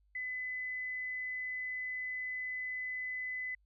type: tone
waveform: sine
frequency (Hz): 2011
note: B6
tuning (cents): +31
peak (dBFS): -36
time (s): 0.15-3.55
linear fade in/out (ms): 5
effects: added 50 Hz sine -67 dBFS peak until 3.65 s